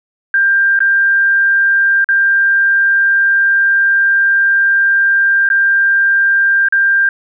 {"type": "tone with dropouts", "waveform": "sine", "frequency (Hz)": 1590, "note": "G6", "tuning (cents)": 24, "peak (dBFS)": -8, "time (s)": [0.34, 7.09], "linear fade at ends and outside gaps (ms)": 2, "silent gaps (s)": [[0.791, 0.804], [2.044, 2.088], [5.49, 5.501], [6.686, 6.724]], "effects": []}